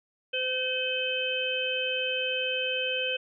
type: harmonic tone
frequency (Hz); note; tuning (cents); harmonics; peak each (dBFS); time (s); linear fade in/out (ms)
513; C5; -34; 1 / 3 / 5 / 6; -32 / -37 / -31 / -31; 0.33-3.17; 10
effects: none